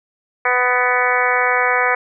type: harmonic tone with a mistuned harmonic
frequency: 248.9 Hz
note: B3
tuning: 14 cents sharp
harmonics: 2 / 3 / 4 / 5 / 6 / 7 / 8 / 9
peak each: -22 / -22 / -22 / -22 / -22 / -22 / -22 / -22 dBFS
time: 0.45-1.95 s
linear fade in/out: 5 ms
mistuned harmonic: 8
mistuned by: -18 cents
effects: none